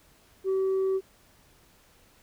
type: tone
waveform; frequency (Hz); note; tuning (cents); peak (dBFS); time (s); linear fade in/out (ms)
sine; 382.5; G4; -42; -21; 0.44-1.01; 50
effects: tanh soft clip ceiling -22 dBFS + pink hiss -60 dBFS RMS until 2.22 s